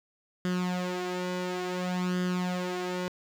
sawtooth tone with flanger, 180.9 Hz, F#3, 39 cents flat, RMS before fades -31 dBFS, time 0.45-3.08 s, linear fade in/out 0 ms, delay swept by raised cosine 0.61 to 3.51 ms, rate 0.57 Hz, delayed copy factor +0.7, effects low-pass 6000 Hz 12 dB/octave + 9-bit

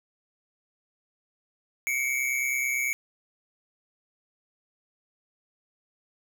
square tone pair together, 2166 / 2295 Hz, C#7 / D7, -41 / -40 cents, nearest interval minor second, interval 101 cents, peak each -30 / -28 dBFS, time 1.87-2.93 s, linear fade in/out 0 ms, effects none

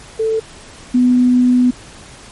sine tone pair in turn, 443.1 / 248.7 Hz, A4 / B3, +12 / +12 cents, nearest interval minor seventh, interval 1000 cents, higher first, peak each -13 / -8 dBFS, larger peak second, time 0.19-0.4 / 0.94-1.71 s, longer second, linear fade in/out 10 ms, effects pink hiss -38 dBFS RMS until 2.31 s + MP3 48 kbps

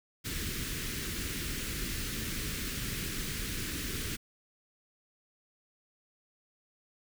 pink band-stop noise, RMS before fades -36 dBFS, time 0.24-4.17 s, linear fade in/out 20 ms, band 390 to 1500 Hz, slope 24 dB/octave, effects none

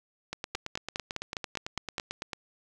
two click trains, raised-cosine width 0.2 ms, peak -17 / -15 dBFS, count 19 / 8, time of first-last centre 0.33-2.332 / 0.55-1.981 s, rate 8.99 / 4.89 Hz, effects none

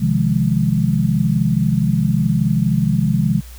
sine chord, F minor seventh, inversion second, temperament equal, 130.81 / 155.56 / 174.61 / 207.7 Hz, C3 / Eb3 / F3 / Ab3, 0 / 0 / 0 / 0 cents, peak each -19 dBFS, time 0-3.41 s, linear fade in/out 20 ms, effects added 60 Hz sine -34 dBFS peak until 3.58 s + white hiss -44 dBFS RMS until 3.58 s

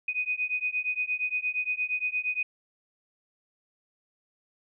sine beating tone pair, 2489 / 2497.6 Hz, D#7 / D#7, 0 / +6 cents, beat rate 8.6 Hz, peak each -30 dBFS, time 0.08-2.43 s, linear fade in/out 5 ms, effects none

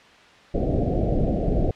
pink low-pass noise, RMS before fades -22 dBFS, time 0.54-1.71 s, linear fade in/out 2 ms, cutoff 720 Hz, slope 96 dB/octave, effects white hiss -49 dBFS RMS until 1.75 s + low-pass 3000 Hz 12 dB/octave

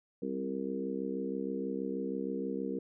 harmonic tone with a mistuned harmonic, 66.3 Hz, C2, 23 cents sharp, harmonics 3 / 4 / 5 / 6 / 7, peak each -39 / -38 / -41 / -41 / -39 dBFS, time 0.22-2.79 s, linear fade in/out 5 ms, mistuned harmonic 3, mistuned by -22 cents, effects none

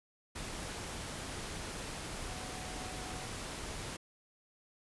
sine tone in noise, 740 Hz, F#5, in tune, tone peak -50 dBFS, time 2.28-3.26 s, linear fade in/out 10 ms, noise pink, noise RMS -42 dBFS, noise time 0.35-3.97 s, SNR -11 dB, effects resampled to 24000 Hz

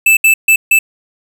square tone bursts at uneven times, 2637 Hz, E7, in tune, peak -6 dBFS, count 4, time 0.06-0.17 / 0.24-0.34 / 0.48-0.56 / 0.71-0.79 s, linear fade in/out 5 ms, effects none

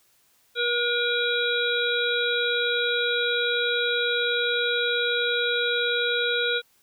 harmonic tone, 479.4 Hz, A#4, 48 cents sharp, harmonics 1 / 3 / 5 / 7 / 8, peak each -27 / -26 / -32 / -31 / -28 dBFS, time 0.55-6.62 s, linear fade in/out 50 ms, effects white hiss -63 dBFS RMS until 6.82 s

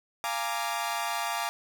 sawtooth chord, Bb dominant seventh, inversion second, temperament equal with one note detuned, 692.8 / 830.6 / 932.3 / 1174.7 Hz, F5 / Ab5 / Bb5 / D6, -14 / 0 / 0 / 0 cents, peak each -31 dBFS, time 0.24-1.49 s, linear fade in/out 0 ms, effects none

